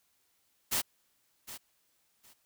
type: noise with echo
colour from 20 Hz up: white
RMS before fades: -30 dBFS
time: 0.71-0.82 s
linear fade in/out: 20 ms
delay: 760 ms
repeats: 2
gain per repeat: -14 dB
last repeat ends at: 2.34 s
effects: white hiss -73 dBFS RMS until 2.45 s